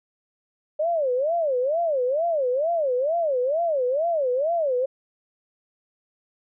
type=tone with vibrato; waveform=sine; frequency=583 Hz; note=D5; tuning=13 cents flat; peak=-20 dBFS; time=0.79-4.86 s; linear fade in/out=10 ms; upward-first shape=sine; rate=2.2 Hz; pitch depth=290 cents each way; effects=none